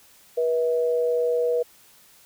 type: tone pair together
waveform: sine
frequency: 484 / 646.1 Hz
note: B4 / E5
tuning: -35 / -35 cents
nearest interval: perfect fourth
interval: 500 cents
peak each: -20 / -29 dBFS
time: 0.37-1.63 s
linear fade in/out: 10 ms
effects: white hiss -54 dBFS RMS until 2.25 s